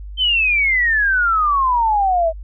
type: exponential sweep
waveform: sine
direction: down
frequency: 3136 to 633 Hz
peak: -13 dBFS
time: 0.17-2.33 s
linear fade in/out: 50 ms
effects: added 50 Hz sine -29 dBFS peak until 2.43 s